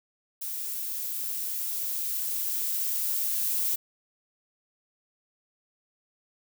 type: noise with level ramp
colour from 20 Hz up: violet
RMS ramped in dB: -34 to -27 dBFS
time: 0.41-3.76 s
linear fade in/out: 10 ms
effects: none